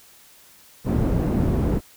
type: low-pass noise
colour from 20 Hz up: white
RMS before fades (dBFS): -21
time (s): 0.84-1.81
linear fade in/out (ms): 50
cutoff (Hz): 250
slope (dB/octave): 12
effects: white hiss -51 dBFS RMS until 1.96 s